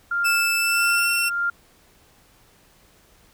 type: tone with tremolo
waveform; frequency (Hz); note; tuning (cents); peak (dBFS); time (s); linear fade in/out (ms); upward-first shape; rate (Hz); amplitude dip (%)
sine; 1396.9; F6; 0; -19; 0.11-1.5; 5; sine; 1.6; 55
type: tone with pitch glide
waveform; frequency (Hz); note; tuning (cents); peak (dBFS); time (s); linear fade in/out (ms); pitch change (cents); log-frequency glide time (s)
sawtooth; 2637 to 2708; E7 to E7; 0 to +46; -17; 0.24-1.3; 20; +46; 0.56-1.07
effects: pink hiss -56 dBFS RMS until 3.33 s